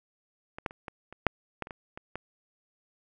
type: clicks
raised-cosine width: 0.5 ms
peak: -24 / -15 / -30 / -23 / -29 / -6 / -17 / -28 / -24 / -25 / -20 dBFS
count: 11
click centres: 0.585 / 0.662 / 0.709 / 0.882 / 1.126 / 1.267 / 1.623 / 1.671 / 1.708 / 1.975 / 2.156 s
effects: none